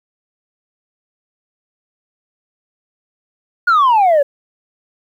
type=exponential sweep; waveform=sine; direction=down; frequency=1464 to 549 Hz; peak=-6 dBFS; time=3.67-4.23 s; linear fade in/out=10 ms; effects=tanh soft clip ceiling -7 dBFS + 8-bit